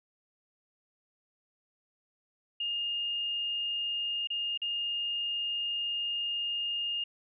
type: tone with dropouts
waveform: sine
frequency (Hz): 2831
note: F7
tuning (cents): +23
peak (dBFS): -30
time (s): 2.6-7.04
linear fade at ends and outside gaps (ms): 5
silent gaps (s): 4.273-4.302 / 4.576-4.617
effects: none